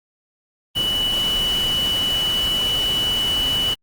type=tone in noise; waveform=sine; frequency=2960 Hz; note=F#7; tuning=in tune; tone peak=-18 dBFS; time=0.75-3.75 s; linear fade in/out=20 ms; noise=pink; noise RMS=-29 dBFS; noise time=0.75-3.75 s; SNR=+8 dB; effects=Opus 24 kbps